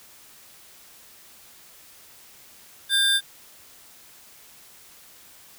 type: tone pair together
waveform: square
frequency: 1600 / 3573 Hz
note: G6 / A7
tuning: +35 / +26 cents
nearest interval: octave + major second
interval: 1391 cents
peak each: -24 / -20 dBFS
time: 2.89-3.21 s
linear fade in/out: 50 ms
effects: white hiss -50 dBFS RMS until 5.58 s